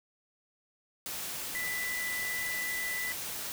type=tone in noise; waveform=sine; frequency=1987 Hz; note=B6; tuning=10 cents sharp; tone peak=-33 dBFS; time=1.55-3.12 s; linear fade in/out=0 ms; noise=white; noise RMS=-38 dBFS; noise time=1.06-3.52 s; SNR=+2 dB; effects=none